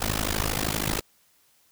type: noise with amplitude modulation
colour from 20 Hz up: pink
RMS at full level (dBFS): -23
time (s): 0-1.01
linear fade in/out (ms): 20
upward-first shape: sine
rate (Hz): 52.7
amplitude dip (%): 100
effects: white hiss -63 dBFS RMS until 1.71 s